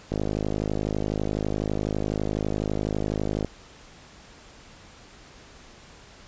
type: click train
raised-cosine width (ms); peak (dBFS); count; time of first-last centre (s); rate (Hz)
2; -13; 174; 0.12-3.447; 52
effects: pink hiss -49 dBFS RMS until 6.27 s + resampled to 16000 Hz